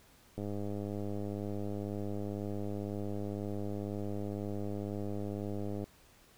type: click train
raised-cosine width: 2 ms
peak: -26 dBFS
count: 558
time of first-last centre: 0.38-5.841 s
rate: 102 Hz
effects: pink hiss -62 dBFS RMS until 6.37 s